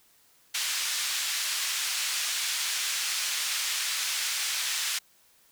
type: band-pass noise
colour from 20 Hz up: white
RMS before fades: -30 dBFS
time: 0.54-4.99 s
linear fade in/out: 10 ms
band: 1700 to 6800 Hz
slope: 12 dB/octave
effects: white hiss -62 dBFS RMS until 5.51 s